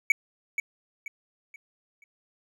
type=tone with echo; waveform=triangle; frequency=2265 Hz; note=C#7; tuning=37 cents sharp; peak=-14 dBFS; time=0.1-0.12 s; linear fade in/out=2 ms; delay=480 ms; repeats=4; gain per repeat=-9 dB; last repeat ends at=2.04 s; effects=none